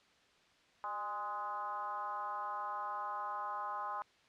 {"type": "tone with frequency modulation", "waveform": "sine", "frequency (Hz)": 1038, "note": "C6", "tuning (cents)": -14, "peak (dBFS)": -37, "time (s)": [0.84, 4.02], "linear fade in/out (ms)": 0, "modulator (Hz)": 217, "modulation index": 1.3, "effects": ["white hiss -67 dBFS RMS until 4.28 s", "low-pass 4000 Hz 12 dB/octave"]}